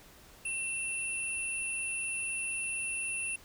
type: tone pair together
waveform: sine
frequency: 2692 / 9736 Hz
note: E7 / D#9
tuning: +36 / -39 cents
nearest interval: octave + minor seventh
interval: 2225 cents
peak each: -34 / -37 dBFS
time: 0.45-3.36 s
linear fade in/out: 5 ms
effects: pink hiss -56 dBFS RMS until 3.44 s